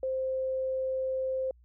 sine tone, 523.3 Hz, C5, in tune, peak -28 dBFS, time 0.03-1.51 s, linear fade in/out 2 ms, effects added 60 Hz sine -56 dBFS peak until 1.64 s

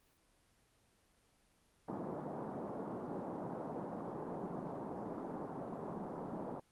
pink band-pass noise, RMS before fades -43 dBFS, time 1.88-6.6 s, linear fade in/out 5 ms, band 160 to 970 Hz, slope 24 dB/octave, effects pink hiss -72 dBFS RMS until 6.71 s + Opus 24 kbps

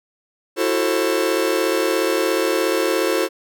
45% pulse chord, F# half-diminished seventh, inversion third, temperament just, 333 / 370 / 444 / 532.8 Hz, E4 / F#4 / A4 / C5, +18 / 0 / +16 / +31 cents, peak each -23 dBFS, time 0.56-3.29 s, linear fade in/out 50 ms, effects none

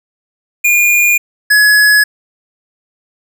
square tone pair in turn, 2424 / 1690.4 Hz, D#7 / G#6, -46 / +30 cents, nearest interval tritone, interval 624 cents, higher first, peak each -8 / -6 dBFS, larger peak second, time 0.64-1.18 / 1.5-2.04 s, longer neither, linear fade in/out 10 ms, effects none

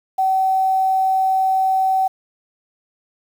sine tone with quantisation, 762 Hz, G5, 49 cents flat, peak -14 dBFS, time 0.18-2.08 s, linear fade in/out 10 ms, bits 7, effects none

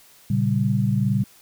sine chord, G diminished, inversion first, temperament equal, 116.54 / 138.59 / 196 Hz, Bb2 / Db3 / G3, 0 / 0 / 0 cents, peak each -22 / -23 / -22 dBFS, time 0.3-1.24 s, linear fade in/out 5 ms, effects white hiss -52 dBFS RMS until 1.41 s

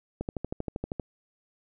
click train, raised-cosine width 2 ms, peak -18 dBFS, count 11, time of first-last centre 0.21-0.997 s, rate 12.7 Hz, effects none

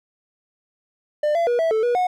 triangle tone with pitch steps, 598 / 677 / 481.3 / 655 / 439.1 / 483.3 / 729 Hz, D5 / E5 / B4 / E5 / A4 / B4 / F#5, +31 / +46 / -45 / -11 / -4 / -38 / -26 cents, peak -15 dBFS, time 1.23-2.07 s, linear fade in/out 5 ms, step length 120 ms, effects none

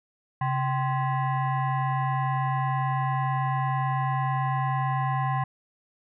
sine tone with frequency modulation, 135.4 Hz, C#3, 40 cents flat, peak -23 dBFS, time 0.41-5.44 s, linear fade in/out 5 ms, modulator 909 Hz, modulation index 1.1, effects none

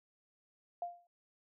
sine tone with exponential decay, 698.5 Hz, F5, in tune, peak -33 dBFS, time 0.82-1.07 s, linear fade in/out 2 ms, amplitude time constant 54 ms, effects none

